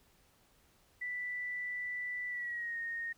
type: tone with pitch glide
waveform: sine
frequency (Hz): 1975.5 to 1853.9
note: B6 to A#6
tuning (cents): 0 to -10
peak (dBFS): -36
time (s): 1.01-3.13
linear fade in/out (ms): 10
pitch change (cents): -110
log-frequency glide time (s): 2.28-2.78
effects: pink hiss -68 dBFS RMS until 3.17 s